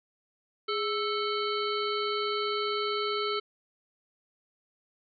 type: harmonic tone with a mistuned harmonic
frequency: 440 Hz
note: A4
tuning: in tune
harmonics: 1 / 3 / 5 / 7 / 9 / 10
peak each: -31 / -32 / -39 / -37 / -40 / -40 dBFS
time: 0.68-3.4 s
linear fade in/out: 10 ms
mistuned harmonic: 1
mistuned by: -100 cents
effects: none